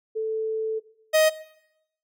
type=tone pair in turn; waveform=sine / 45% pulse; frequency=440.1 / 626.7 Hz; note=A4 / D#5; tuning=0 / +12 cents; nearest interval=tritone; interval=612 cents; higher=second; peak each=-24 / -16 dBFS; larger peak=second; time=0.15-0.8 / 1.13-1.3 s; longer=first; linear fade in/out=20 ms; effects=noise-tail reverb RT60 0.8 s tail -18 dB re dry